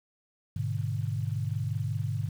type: chord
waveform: sine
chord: G# diminished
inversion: none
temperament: just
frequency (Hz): 103.83 / 124.59 / 149.51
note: G#2 / B2 / D3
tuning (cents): 0 / +16 / +31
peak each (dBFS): -31 / -33 / -34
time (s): 0.56-2.29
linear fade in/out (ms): 5
effects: 9-bit